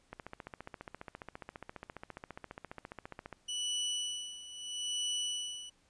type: click train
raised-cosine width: 0.5 ms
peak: -28 dBFS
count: 48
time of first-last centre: 0.13-3.327 s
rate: 14.7 Hz
type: tone with tremolo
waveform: sawtooth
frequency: 2960 Hz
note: F#7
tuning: in tune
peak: -29 dBFS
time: 3.48-5.7 s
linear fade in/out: 10 ms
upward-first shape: sine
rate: 0.77 Hz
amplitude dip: 80%
effects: pink hiss -70 dBFS RMS until 5.89 s + resampled to 22050 Hz